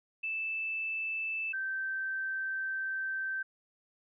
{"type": "tone pair in turn", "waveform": "sine", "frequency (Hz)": [2637, 1554.4], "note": ["E7", "G6"], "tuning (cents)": [0, -15], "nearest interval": "major sixth", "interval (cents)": 915, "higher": "first", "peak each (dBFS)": [-32, -32], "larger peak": "neither", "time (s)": [[0.23, 1.53], [1.53, 3.43]], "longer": "second", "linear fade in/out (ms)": 10, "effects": []}